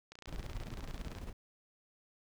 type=click train; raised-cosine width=0.2 ms; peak=-32 dBFS; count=32; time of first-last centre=0.12-1.185 s; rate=29.1 Hz
type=noise with tremolo; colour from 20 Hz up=brown; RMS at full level=-41 dBFS; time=0.27-1.33 s; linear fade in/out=10 ms; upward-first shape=square; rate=18 Hz; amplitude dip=55%
effects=none